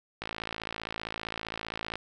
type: click train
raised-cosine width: 0.3 ms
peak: -18 dBFS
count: 97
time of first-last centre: 0.22-1.956 s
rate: 55.3 Hz
effects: none